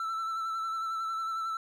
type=tone with vibrato; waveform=triangle; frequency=1329 Hz; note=E6; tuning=14 cents sharp; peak=-29 dBFS; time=0-1.57 s; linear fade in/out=2 ms; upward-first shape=sine; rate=11 Hz; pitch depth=25 cents each way; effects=none